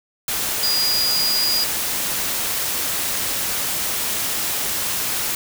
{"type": "tone in noise", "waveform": "sine", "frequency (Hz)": 4876, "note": "D#8", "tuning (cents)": -36, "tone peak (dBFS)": -18, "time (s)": [0.63, 1.64], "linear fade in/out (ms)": 2, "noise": "white", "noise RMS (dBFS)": -23, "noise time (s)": [0.28, 5.35], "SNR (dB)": 2, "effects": []}